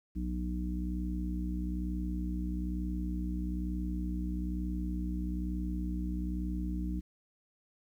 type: harmonic tone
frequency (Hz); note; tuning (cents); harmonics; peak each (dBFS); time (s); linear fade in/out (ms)
61.1; B1; -18; 1 / 3 / 4 / 5; -34 / -37 / -47 / -40; 0.15-7.01; 20
effects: 11-bit